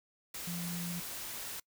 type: tone in noise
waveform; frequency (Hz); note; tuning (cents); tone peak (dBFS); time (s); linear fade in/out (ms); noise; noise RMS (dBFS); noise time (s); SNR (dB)
sine; 173.6; F3; -10; -37; 0.47-1; 5; white; -42; 0.34-1.6; +2
effects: noise-tail reverb RT60 0.1 s tail -25 dB re dry